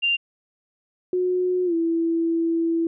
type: tone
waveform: sine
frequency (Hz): 2786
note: F7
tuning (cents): -5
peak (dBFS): -18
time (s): 0.02-0.17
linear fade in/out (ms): 20
type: tone with pitch glide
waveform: sine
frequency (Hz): 363.7 to 331.6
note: F#4 to E4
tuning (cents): -30 to +10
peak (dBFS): -19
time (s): 1.13-2.87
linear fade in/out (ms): 2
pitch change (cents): -160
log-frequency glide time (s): 1.65-1.74
effects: none